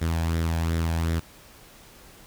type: tone with flanger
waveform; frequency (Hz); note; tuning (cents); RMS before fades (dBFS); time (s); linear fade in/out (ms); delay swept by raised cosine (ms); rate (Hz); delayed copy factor
sawtooth; 82.41; E2; 0; -25; 0.01-1.2; 10; 0.54 to 1.25; 2.7; +0.5
effects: pink hiss -50 dBFS RMS until 2.26 s